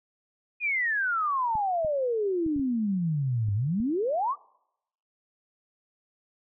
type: exponential two-way sweep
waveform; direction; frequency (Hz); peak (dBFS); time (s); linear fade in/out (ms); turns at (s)
sine; down then up; 2499 to 98.2 to 1229; -24; 0.6-4.36; 50; 3.54
type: clicks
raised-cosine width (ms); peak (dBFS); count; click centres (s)
5; -28; 7; 1.554 / 1.848 / 2.464 / 2.563 / 2.596 / 3.486 / 3.802
effects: noise-tail reverb RT60 0.8 s tail -24 dB re dry